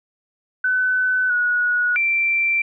sine tone with pitch steps, 1508 / 1459 / 2350 Hz, F#6 / F#6 / D7, +32 / -25 / +1 cents, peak -16 dBFS, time 0.64-2.62 s, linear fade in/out 5 ms, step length 660 ms, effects none

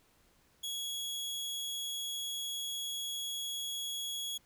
sawtooth tone, 3339 Hz, G#7, 9 cents sharp, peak -33 dBFS, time 0.63-4.38 s, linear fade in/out 10 ms, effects pink hiss -68 dBFS RMS until 4.45 s

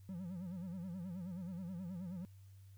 triangle tone with vibrato, 180.2 Hz, F#3, 45 cents flat, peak -40 dBFS, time 0.09-2.25 s, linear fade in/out 0 ms, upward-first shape sine, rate 9.4 Hz, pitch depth 130 cents each way, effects added 97 Hz sine -55 dBFS peak until 2.77 s + white hiss -74 dBFS RMS until 2.77 s

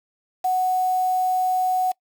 sine tone with quantisation, 740 Hz, F#5, in tune, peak -18 dBFS, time 0.44-1.92 s, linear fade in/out 10 ms, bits 6, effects noise-tail reverb RT60 0.1 s tail -24 dB re dry

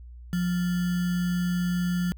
sine tone with sample-and-hold, 177.8 Hz, F3, 31 cents sharp, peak -23 dBFS, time 0.33-2.12 s, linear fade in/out 0 ms, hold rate 1575 Hz, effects added 60 Hz sine -41 dBFS peak until 2.17 s

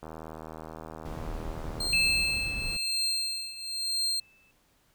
click train, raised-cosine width 1 ms, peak -27 dBFS, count 147, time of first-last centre 0.03-1.869 s, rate 79.4 Hz
brown noise, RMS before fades -37 dBFS, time 1.05-2.77 s, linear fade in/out 5 ms
35% pulse tone with tremolo, 4186 Hz, C8, in tune, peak -24 dBFS, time 1.8-4.2 s, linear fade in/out 5 ms, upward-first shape triangle, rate 1 Hz, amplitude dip 85%
sine tone with exponential decay, 2628 Hz, E7, 6 cents flat, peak -22 dBFS, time 1.93-4.51 s, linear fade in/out 1 ms, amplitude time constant 560 ms
effects pink hiss -67 dBFS RMS until 4.94 s

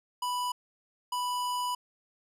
square tone bursts at uneven times, 987.8 Hz, B5, in tune, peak -30 dBFS, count 2, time 0.22-0.52 / 1.12-1.75 s, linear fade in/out 5 ms, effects resampled to 32000 Hz

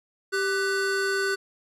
square tone pair together, 392 / 1495.5 Hz, G4 / F#6, 0 / +18 cents, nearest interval octave + major seventh, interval 2318 cents, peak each -27 dBFS, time 0.32-1.36 s, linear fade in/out 20 ms, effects low-pass 10000 Hz 12 dB/octave

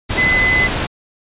sine tone in noise, 2025 Hz, B6, 43 cents sharp, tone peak -12 dBFS, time 0.17-0.68 s, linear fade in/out 20 ms, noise pink, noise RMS -19 dBFS, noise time 0.09-0.87 s, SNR +4 dB, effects resampled to 8000 Hz

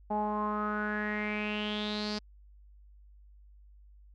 sawtooth tone with low-pass filter sweep, 210.4 Hz, G#3, 23 cents sharp, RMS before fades -33 dBFS, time 0.1-2.19 s, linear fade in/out 10 ms, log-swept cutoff 790 to 4900 Hz, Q 7.4, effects added 50 Hz sine -53 dBFS peak until 4.14 s

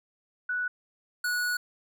sine / square tone pair in turn, 1477 / 1465.1 Hz, F#6 / F#6, -3 / -17 cents, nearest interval unison, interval 14 cents, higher first, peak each -27 / -27 dBFS, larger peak neither, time 0.49-0.68 / 1.24-1.57 s, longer second, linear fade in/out 5 ms, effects none

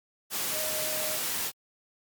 sine tone in noise, 620 Hz, D#5, 6 cents flat, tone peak -36 dBFS, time 0.51-1.19 s, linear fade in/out 50 ms, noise white, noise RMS -31 dBFS, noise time 0.3-1.52 s, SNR -8 dB, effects high-pass 100 Hz 12 dB/octave + Opus 48 kbps

